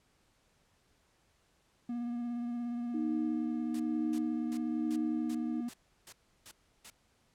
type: tone with vibrato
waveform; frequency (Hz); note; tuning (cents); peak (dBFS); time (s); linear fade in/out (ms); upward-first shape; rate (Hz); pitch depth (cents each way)
triangle; 239; A#3; +43; -32; 1.89-5.69; 5; sine; 17; 20
type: tone with tremolo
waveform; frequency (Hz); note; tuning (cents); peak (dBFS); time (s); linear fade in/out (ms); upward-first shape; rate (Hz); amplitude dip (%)
sine; 310.1; D#4; -6; -31; 2.94-5.61; 5; sine; 1.1; 45
type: noise bursts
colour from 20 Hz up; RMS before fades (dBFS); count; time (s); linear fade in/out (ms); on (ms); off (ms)
white; -49; 9; 3.74-6.902; 5; 58; 330
effects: pink hiss -71 dBFS RMS until 7.34 s + low-pass 10000 Hz 12 dB/octave